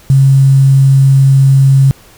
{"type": "tone with quantisation", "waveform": "sine", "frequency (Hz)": 135.6, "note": "C#3", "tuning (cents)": -38, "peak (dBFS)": -3, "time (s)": [0.1, 1.91], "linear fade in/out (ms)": 0, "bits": 5, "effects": ["pink hiss -41 dBFS RMS until 2.17 s"]}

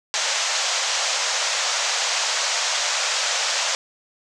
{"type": "band-pass noise", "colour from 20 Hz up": "white", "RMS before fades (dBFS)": -23, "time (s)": [0.14, 3.75], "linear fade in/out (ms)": 0, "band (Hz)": [520, 7200], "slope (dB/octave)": 48, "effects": []}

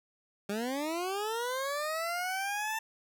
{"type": "linear sweep", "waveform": "20% pulse", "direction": "up", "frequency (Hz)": [196, 894], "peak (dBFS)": -27, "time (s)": [0.49, 2.79], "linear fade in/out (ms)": 5, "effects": []}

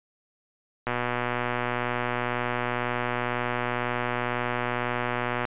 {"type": "click train", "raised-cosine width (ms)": 0.5, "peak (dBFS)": -12, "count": 560, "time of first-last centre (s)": [0.87, 5.452], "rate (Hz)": 122, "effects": ["resampled to 8000 Hz"]}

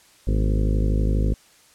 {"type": "harmonic tone with a mistuned harmonic", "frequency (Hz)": 52.3, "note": "G#1", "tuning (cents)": 13, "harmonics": [1, 2, 3, 4, 5, 6, 7, 8, 9, 10], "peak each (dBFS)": [-19, -25, -29, -31, -33, -35, -36, -37, -38, -39], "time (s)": [0.27, 1.34], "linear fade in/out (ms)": 5, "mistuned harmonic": 4, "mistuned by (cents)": 92, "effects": ["white hiss -54 dBFS RMS until 1.74 s", "low-pass 10000 Hz 12 dB/octave"]}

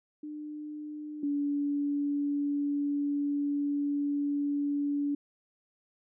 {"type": "tone pair in turn", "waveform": "sine", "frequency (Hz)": [300.2, 287.1], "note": ["D4", "D4"], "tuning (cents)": [38, -39], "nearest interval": "minor second", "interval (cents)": 77, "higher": "first", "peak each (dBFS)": [-37, -27], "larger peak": "second", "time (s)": [[0.23, 1.23], [1.23, 5.15]], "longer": "second", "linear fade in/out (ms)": 5, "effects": []}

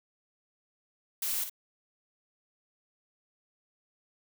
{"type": "noise with echo", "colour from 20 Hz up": "blue", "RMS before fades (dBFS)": -32, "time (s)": [1.22, 1.44], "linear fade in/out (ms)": 5, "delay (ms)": 57, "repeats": 1, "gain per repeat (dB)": -8, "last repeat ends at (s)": 1.497, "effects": []}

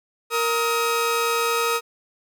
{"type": "tone pair together", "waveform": "sawtooth", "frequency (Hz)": [466.2, 1266.4], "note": ["A#4", "D#6"], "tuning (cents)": [0, 30], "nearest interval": "octave + perfect fourth", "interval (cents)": 1730, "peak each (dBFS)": -19, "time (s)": [0.3, 1.81], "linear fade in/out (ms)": 50, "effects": []}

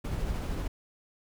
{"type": "noise with tremolo", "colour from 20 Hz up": "brown", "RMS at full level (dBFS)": -31, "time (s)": [0.04, 0.68], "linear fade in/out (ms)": 10, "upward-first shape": "sine", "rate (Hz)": 13, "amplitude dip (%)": 25, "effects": []}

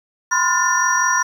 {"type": "tone cluster", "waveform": "sine", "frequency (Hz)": [1004, 1049, 1421, 1783, 5750], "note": ["B5", "C6", "F6", "A6", "F8"], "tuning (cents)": [28, 4, 30, 22, 50], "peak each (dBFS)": -21, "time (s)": [0.31, 1.23], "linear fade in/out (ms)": 10, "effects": ["7-bit"]}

